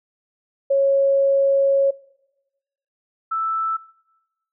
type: tone pair in turn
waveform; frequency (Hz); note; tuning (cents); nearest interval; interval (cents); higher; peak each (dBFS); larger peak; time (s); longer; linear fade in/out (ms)
sine; 550 / 1320.3; C#5 / E6; -14 / +2; octave + minor third; 1516; second; -14 / -20; first; 0.7-1.91 / 3.31-3.77; first; 10
effects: noise-tail reverb RT60 1.0 s tail -22 dB re dry